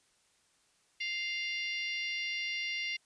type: harmonic tone with a mistuned harmonic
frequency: 698.5 Hz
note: F5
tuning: in tune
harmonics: 3 / 4 / 5 / 6 / 7 / 8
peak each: -36 / -38 / -46 / -48 / -45 / -48 dBFS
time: 1-2.97 s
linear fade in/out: 10 ms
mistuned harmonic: 7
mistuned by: -53 cents
effects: white hiss -70 dBFS RMS until 3.05 s + resampled to 22050 Hz